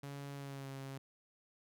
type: tone with pitch glide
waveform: sawtooth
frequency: 140.7 to 135.75 Hz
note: C#3 to C#3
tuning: +26 to -36 cents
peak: -40 dBFS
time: 0.03-0.98 s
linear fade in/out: 5 ms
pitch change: -62 cents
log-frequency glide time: 0.35-0.7 s
effects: none